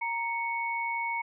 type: tone pair together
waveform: sine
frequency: 932.3 / 2217 Hz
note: A#5 / C#7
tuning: 0 / 0 cents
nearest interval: octave + minor third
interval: 1500 cents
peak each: -31 / -32 dBFS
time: 0.01-1.22 s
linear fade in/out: 10 ms
effects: none